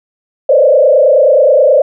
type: tone with frequency modulation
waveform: sine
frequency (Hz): 561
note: C#5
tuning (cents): +21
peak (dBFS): -4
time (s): 0.49-1.82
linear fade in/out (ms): 5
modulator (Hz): 29.4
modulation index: 2
effects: none